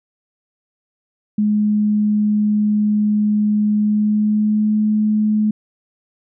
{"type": "tone with pitch glide", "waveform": "sine", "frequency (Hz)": [210.1, 213.2], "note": ["G#3", "G#3"], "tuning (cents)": [20, 46], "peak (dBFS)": -13, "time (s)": [1.38, 5.51], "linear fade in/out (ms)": 5, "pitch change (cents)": 26, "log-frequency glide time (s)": [3.77, 4.75], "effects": []}